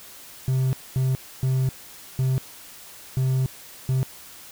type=tone bursts at uneven times; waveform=triangle; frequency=130.81 Hz; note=C3; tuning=in tune; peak=-17 dBFS; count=6; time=0.48-0.73 / 0.96-1.15 / 1.43-1.69 / 2.19-2.38 / 3.17-3.46 / 3.89-4.03 s; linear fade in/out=0 ms; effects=white hiss -44 dBFS RMS until 4.51 s